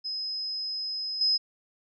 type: tone with level steps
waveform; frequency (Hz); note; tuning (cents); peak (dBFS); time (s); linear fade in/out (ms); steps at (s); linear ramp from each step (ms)
sine; 5080; D#8; +35; -30 / -21; 0.04-1.38; 20; 1.21; 2
effects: none